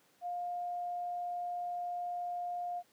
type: tone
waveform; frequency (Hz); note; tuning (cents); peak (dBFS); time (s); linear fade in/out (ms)
sine; 707; F5; +21; -35; 0.21-2.83; 50
effects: pink hiss -68 dBFS RMS until 2.92 s + high-pass 200 Hz 12 dB/octave